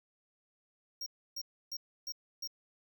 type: tone bursts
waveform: square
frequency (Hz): 5580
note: F8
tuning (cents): -2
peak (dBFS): -38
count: 5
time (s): 1.01-2.475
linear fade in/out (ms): 5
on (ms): 53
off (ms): 300
effects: none